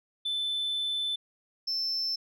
sine tone pair in turn, 3520 / 5315 Hz, A7 / E8, 0 / +13 cents, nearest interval perfect fifth, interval 713 cents, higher second, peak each -26 dBFS, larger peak neither, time 0.25-1.16 / 1.67-2.16 s, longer first, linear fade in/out 10 ms, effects tanh soft clip ceiling -26 dBFS

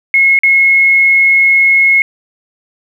sine tone with dropouts, 2171 Hz, C#7, 37 cents flat, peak -5 dBFS, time 0.14-2.02 s, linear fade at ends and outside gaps 1 ms, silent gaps 0.39-0.434 s, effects 7-bit

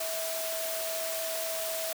sine tone in noise, 650 Hz, E5, 24 cents flat, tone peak -34 dBFS, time 0-1.93 s, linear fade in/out 5 ms, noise white, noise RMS -35 dBFS, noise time 0-1.93 s, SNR -2 dB, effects high-pass 400 Hz 12 dB/octave

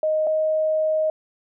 sine tone pair in turn, 622.3 / 625.5 Hz, D#5 / D#5, 0 / +9 cents, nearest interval unison, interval 9 cents, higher second, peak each -18 dBFS, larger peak neither, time 0.03-0.27 / 0.27-1.1 s, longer second, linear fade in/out 2 ms, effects none

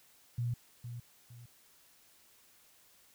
sine tone with echo, 120 Hz, B2, 49 cents flat, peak -31 dBFS, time 0.38-0.54 s, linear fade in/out 5 ms, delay 460 ms, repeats 2, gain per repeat -9 dB, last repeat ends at 1.46 s, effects white hiss -64 dBFS RMS until 3.14 s

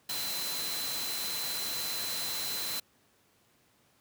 sine tone in noise, 4055 Hz, B7, 45 cents sharp, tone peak -36 dBFS, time 0.09-2.8 s, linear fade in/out 5 ms, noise white, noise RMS -36 dBFS, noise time 0.09-2.8 s, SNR -3 dB, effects pink hiss -67 dBFS RMS until 4 s + high-pass 100 Hz 12 dB/octave

